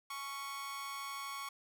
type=tone with amplitude modulation; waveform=sawtooth; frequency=1108.7 Hz; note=C#6; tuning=in tune; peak=-34 dBFS; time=0.1-1.49 s; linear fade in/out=5 ms; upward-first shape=sine; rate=268 Hz; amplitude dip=65%; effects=none